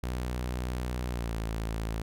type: tone with pitch glide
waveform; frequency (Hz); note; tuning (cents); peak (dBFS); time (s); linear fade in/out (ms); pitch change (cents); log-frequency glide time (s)
sawtooth; 61.74 to 55.32; B1 to A1; 0 to +10; -27; 0.03-2.02; 5; -190; 1.08-1.37
effects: none